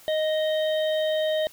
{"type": "harmonic tone", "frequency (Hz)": 622.3, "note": "D#5", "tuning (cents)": 0, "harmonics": [1, 3, 5, 6], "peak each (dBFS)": [-22, -36, -35, -36], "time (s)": [0.08, 1.47], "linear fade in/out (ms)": 0, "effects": ["white hiss -51 dBFS RMS until 1.52 s"]}